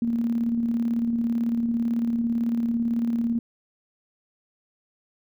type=tone with tremolo; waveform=sine; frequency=233.1 Hz; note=A#3; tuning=in tune; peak=-20 dBFS; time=0.02-3.39 s; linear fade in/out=2 ms; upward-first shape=square; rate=18 Hz; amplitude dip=35%; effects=none